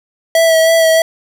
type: tone with vibrato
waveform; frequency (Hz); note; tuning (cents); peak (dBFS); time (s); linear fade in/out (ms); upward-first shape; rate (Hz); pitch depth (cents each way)
square; 652; E5; -19; -8; 0.35-1.02; 2; sine; 3.2; 21
effects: none